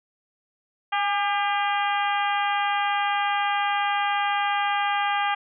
harmonic tone with a mistuned harmonic, 400.8 Hz, G4, 38 cents sharp, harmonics 2 / 3 / 4 / 5 / 6 / 7 / 8, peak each -24 / -28 / -30 / -32 / -34 / -35 / -36 dBFS, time 0.92-5.35 s, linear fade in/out 10 ms, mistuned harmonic 2, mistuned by +34 cents, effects none

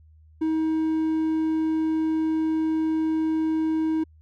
triangle tone, 317.2 Hz, D#4, 33 cents sharp, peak -19 dBFS, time 0.41-4.04 s, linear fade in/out 10 ms, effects added 78 Hz sine -50 dBFS peak until 4.21 s

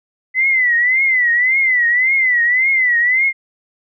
sine tone with vibrato, 2010 Hz, B6, 30 cents sharp, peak -11 dBFS, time 0.34-3.33 s, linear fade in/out 50 ms, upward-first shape triangle, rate 1.8 Hz, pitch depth 140 cents each way, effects none

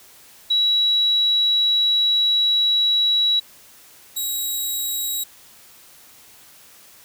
sine / 10% pulse tone pair in turn, 3900 / 3842 Hz, B7 / B7, -23 / -48 cents, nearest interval unison, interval 25 cents, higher first, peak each -15 dBFS, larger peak neither, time 0.5-3.4 / 4.16-5.24 s, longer first, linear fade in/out 10 ms, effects white hiss -48 dBFS RMS until 7.04 s

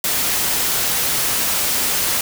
white noise, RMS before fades -19 dBFS, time 0.04-2.21 s, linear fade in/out 2 ms, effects none

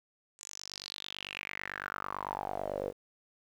sawtooth tone with band-pass filter sweep, 49 Hz, G1, in tune, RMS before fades -40 dBFS, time 0.38-2.93 s, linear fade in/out 50 ms, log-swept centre 7400 to 470 Hz, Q 5.9, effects 10-bit

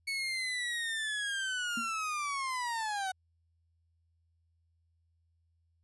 30% pulse linear sweep, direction down, 2222 to 740 Hz, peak -30 dBFS, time 0.07-3.12 s, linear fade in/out 10 ms
sine tone with exponential decay, 233.1 Hz, A#3, in tune, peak -33 dBFS, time 1.77-1.93 s, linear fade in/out 5 ms, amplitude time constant 34 ms
effects added 83 Hz sine -70 dBFS peak until 5.83 s + resampled to 24000 Hz

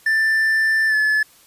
triangle tone with pitch glide, 1773 to 1724.5 Hz, A6 to A6, +13 to -35 cents, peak -13 dBFS, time 0.06-1.23 s, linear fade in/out 5 ms, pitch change -48 cents, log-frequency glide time 0.88-0.95 s, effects white hiss -51 dBFS RMS until 1.46 s + resampled to 32000 Hz

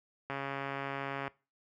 click train, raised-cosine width 0.5 ms, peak -22 dBFS, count 136, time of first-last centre 0.3-1.278 s, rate 138 Hz, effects noise-tail reverb RT60 0.3 s tail -21 dB re dry + high-pass 60 Hz 12 dB/octave

